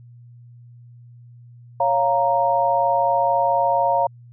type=chord; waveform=sine; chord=Bb minor; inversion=first; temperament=equal; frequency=554.4 / 698.5 / 932.3 Hz; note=Db5 / F5 / Bb5; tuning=0 / 0 / 0 cents; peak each=-22 / -20 / -19 dBFS; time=1.8-4.07 s; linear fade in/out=5 ms; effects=added 120 Hz sine -42 dBFS peak until 4.32 s